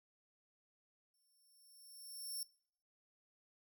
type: tone with exponential growth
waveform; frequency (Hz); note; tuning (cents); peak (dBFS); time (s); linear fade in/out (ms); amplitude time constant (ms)
10% pulse; 5420; E8; +47; -34; 1.14-2.43; 1; 280
effects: noise-tail reverb RT60 0.6 s tail -22 dB re dry